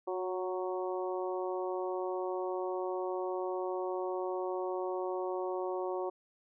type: harmonic tone with a mistuned harmonic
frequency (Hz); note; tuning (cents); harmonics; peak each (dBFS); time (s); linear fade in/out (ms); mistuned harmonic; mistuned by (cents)
185; F#3; 0; 2 / 3 / 4 / 5 / 6; -35 / -39 / -41 / -43 / -45; 0.07-6.1; 10; 2; -17
effects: none